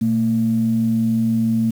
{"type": "tone pair together", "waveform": "sine", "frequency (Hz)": [119.37, 225.5], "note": ["A#2", "A3"], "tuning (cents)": [42, 43], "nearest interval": "major seventh", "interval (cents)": 1101, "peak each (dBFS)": [-23, -15], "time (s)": [0.01, 1.71], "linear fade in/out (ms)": 10, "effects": ["tanh soft clip ceiling -8 dBFS", "7-bit"]}